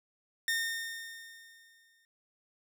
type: tone with exponential decay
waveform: sawtooth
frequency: 1827 Hz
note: A#6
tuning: 35 cents flat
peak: -24 dBFS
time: 0.48-2.05 s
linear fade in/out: 1 ms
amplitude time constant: 340 ms
effects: none